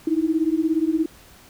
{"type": "beating tone pair", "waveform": "sine", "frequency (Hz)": [311.1, 328.1], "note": ["D#4", "E4"], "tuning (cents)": [0, -8], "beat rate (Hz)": 17, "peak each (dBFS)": -21, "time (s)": [0.07, 1.06], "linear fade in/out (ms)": 5, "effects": ["pink hiss -49 dBFS RMS until 1.49 s"]}